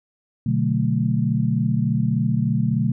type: chord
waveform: sine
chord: B minor seventh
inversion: none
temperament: equal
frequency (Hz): 123.47 / 146.83 / 185 / 220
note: B2 / D3 / F#3 / A3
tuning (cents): 0 / 0 / 0 / 0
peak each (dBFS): -22 / -23 / -25 / -23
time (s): 0.46-2.92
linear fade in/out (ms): 5
effects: none